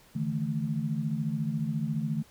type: chord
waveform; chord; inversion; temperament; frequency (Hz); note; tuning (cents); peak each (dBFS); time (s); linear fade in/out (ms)
sine; D suspended second; none; equal with one note detuned; 146.83 / 161.05 / 220; D3 / E3 / A3; 0 / -40 / 0; -32; 0.15-2.23; 10
effects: pink hiss -58 dBFS RMS until 2.3 s